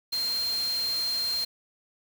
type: tone in noise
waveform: sine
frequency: 4186 Hz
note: C8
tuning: in tune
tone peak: -26 dBFS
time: 0.12-1.45 s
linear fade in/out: 10 ms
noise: white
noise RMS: -38 dBFS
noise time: 0.12-1.45 s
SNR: +9 dB
effects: none